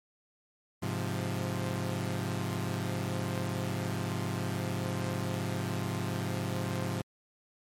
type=chord; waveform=sawtooth; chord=F minor; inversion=first; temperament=equal; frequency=103.83 / 130.81 / 174.61 Hz; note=Ab2 / C3 / F3; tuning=0 / 0 / 0 cents; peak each=-31 / -32 / -32 dBFS; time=0.82-7.02 s; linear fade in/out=10 ms; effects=MP3 64 kbps